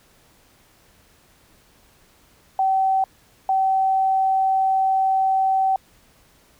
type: tone bursts at uneven times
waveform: sine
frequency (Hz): 767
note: G5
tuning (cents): -38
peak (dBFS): -16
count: 2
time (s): 2.59-3.04 / 3.49-5.76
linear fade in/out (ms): 2
effects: pink hiss -56 dBFS RMS until 6.59 s